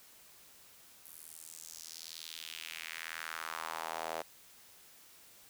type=tone with high-pass filter sweep; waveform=sawtooth; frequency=81 Hz; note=E2; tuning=30 cents flat; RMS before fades=-44 dBFS; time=1.05-4.22 s; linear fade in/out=5 ms; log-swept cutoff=12000 to 610 Hz; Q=2.3; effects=white hiss -59 dBFS RMS until 5.49 s